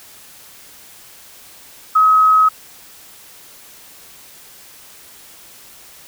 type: tone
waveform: sine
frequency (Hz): 1274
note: D#6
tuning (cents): +41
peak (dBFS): -8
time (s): 1.95-2.49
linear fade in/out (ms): 10
effects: white hiss -42 dBFS RMS until 6.07 s